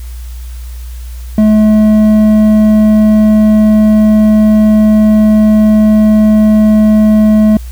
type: tone with hard clipping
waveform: sine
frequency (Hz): 214.5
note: A3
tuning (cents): -44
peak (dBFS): -5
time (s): 1.38-7.57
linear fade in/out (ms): 2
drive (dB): 6
effects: added 60 Hz sine -21 dBFS peak until 7.71 s + white hiss -39 dBFS RMS until 7.71 s